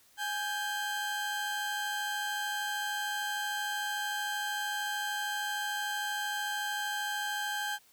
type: tone pair together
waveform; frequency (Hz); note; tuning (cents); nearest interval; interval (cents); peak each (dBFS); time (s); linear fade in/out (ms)
30% pulse; 830.6 / 1568; G#5 / G6; 0 / 0; major seventh; 1100; -33 / -32; 0.17-7.79; 50
effects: white hiss -63 dBFS RMS until 7.92 s